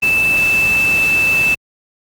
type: tone in noise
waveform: sine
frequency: 2637 Hz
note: E7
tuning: in tune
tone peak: -11 dBFS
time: 0.02-1.55 s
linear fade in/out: 10 ms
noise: pink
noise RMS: -25 dBFS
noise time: 0.02-1.55 s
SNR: +11 dB
effects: high-pass 60 Hz 12 dB/octave + Opus 32 kbps